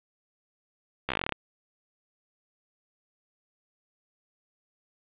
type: slowing click train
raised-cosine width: 0.3 ms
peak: -11 dBFS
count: 12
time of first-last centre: 1.09-1.323 s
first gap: 14 ms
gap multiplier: 1.08
effects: resampled to 8000 Hz + 8-bit